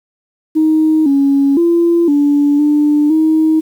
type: tone with pitch steps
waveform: sine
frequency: 313.4 / 278 / 340.3 / 288.4 / 296.3 / 315.7 Hz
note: D#4 / C#4 / F4 / D4 / D4 / D#4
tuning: +13 / +5 / -45 / -31 / +15 / +25 cents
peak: -7 dBFS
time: 0.55-3.61 s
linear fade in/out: 20 ms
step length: 510 ms
effects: tanh soft clip ceiling -3 dBFS + 7-bit